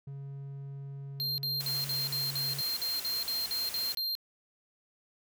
triangle tone, 138.59 Hz, C#3, in tune, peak -37 dBFS, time 0.07-2.61 s, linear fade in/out 5 ms
square tone bursts, 4186 Hz, C8, in tune, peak -31 dBFS, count 13, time 1.2-4.152 s, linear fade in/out 0 ms, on 180 ms, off 51 ms
white noise, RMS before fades -41 dBFS, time 1.6-3.95 s, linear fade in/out 5 ms
effects none

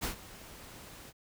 pink noise with ADSR envelope, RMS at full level -33 dBFS, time 0.01-1.13 s, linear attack 29 ms, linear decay 110 ms, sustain -17 dB, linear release 42 ms, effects none

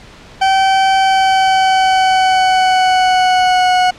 40% pulse tone with pitch glide, 770 to 732.7 Hz, G5 to F#5, -31 to -17 cents, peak -8 dBFS, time 0.41-3.91 s, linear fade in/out 10 ms, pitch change -86 cents, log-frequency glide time 0.98-3.71 s, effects pink hiss -38 dBFS RMS until 3.98 s + low-pass 5000 Hz 12 dB/octave

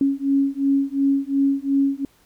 sine beating tone pair, 274.7 / 277.5 Hz, C#4 / C#4, -16 / +2 cents, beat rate 2.8 Hz, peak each -20 dBFS, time 0.01-2.05 s, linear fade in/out 2 ms, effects pink hiss -58 dBFS RMS until 2.25 s

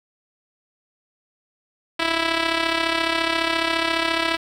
5% pulse tone with amplitude modulation, 329.6 Hz, E4, in tune, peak -5 dBFS, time 1.99-4.37 s, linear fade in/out 10 ms, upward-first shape sine, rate 34.5 Hz, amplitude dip 60%, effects low-pass 5000 Hz 12 dB/octave + 7-bit

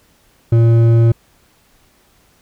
triangle tone with hard clipping, 115.4 Hz, A#2, 17 cents flat, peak -9 dBFS, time 0.52-1.12 s, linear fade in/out 5 ms, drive 12 dB, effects pink hiss -54 dBFS RMS until 2.41 s

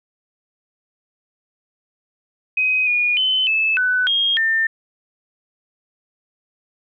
sine tone with pitch steps, 2519 / 2444 / 3046 / 2615 / 1498 / 3246 / 1800 Hz, D#7 / D#7 / F#7 / E7 / F#6 / G#7 / A6, +21 / -32 / +50 / -15 / +21 / -40 / +39 cents, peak -15 dBFS, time 2.57-4.67 s, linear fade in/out 5 ms, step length 300 ms, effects none

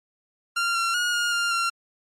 sawtooth tone with pitch steps, 1387 / 1366 / 1440 / 1425 / 1399 / 1373 Hz, F6 / F6 / F#6 / F6 / F6 / F6, -12 / -39 / -47 / +34 / +3 / -30 cents, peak -18 dBFS, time 0.56-1.7 s, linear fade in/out 10 ms, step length 190 ms, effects low-pass 9000 Hz 12 dB/octave + MP3 64 kbps

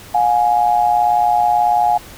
sine tone pair together, 715.7 / 834 Hz, F5 / G#5, +42 / +7 cents, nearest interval minor third, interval 265 cents, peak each -14 dBFS, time 0.14-1.98 s, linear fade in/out 10 ms, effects pink hiss -38 dBFS RMS until 2.17 s

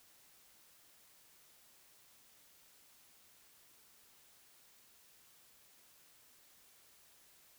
silence, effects white hiss -65 dBFS RMS until 7.58 s

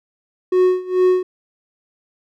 triangle tone with tremolo, 367.2 Hz, F#4, 13 cents flat, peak -8 dBFS, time 0.52-1.23 s, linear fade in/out 5 ms, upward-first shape sine, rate 2.3 Hz, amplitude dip 90%, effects none

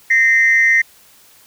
sine tone pair together, 1844 / 2070 Hz, A#6 / C7, -19 / -19 cents, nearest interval major second, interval 200 cents, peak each -11 dBFS, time 0.1-0.82 s, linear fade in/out 10 ms, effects tanh soft clip ceiling -4 dBFS + white hiss -48 dBFS RMS until 1.46 s

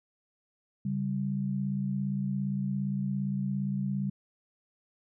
sine tone pair together, 138.59 / 196 Hz, C#3 / G3, 0 / 0 cents, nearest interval tritone, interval 600 cents, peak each -32 / -30 dBFS, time 0.85-4.1 s, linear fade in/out 5 ms, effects none

